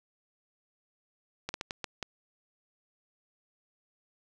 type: slowing click train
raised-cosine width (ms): 0.2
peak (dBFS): -17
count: 6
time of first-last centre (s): 1.49-2.027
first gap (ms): 51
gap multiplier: 1.38
effects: none